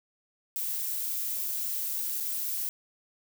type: noise with dropouts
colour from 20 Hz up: violet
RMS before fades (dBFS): -32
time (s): 0.56-2.69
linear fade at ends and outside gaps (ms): 0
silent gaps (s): 2.201-2.206
effects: none